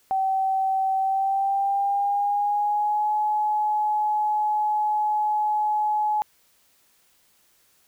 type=tone with pitch glide; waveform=sine; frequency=768 to 847.2 Hz; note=G5 to G#5; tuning=-36 to +34 cents; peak=-20 dBFS; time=0.11-6.22 s; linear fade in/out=0 ms; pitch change=+170 cents; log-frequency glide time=0.98-3.12 s; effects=white hiss -62 dBFS RMS until 7.87 s